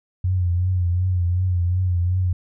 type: tone with vibrato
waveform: sine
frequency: 89.9 Hz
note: F#2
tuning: 49 cents flat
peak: -17 dBFS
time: 0.24-2.33 s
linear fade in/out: 5 ms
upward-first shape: triangle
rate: 2.7 Hz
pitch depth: 70 cents each way
effects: none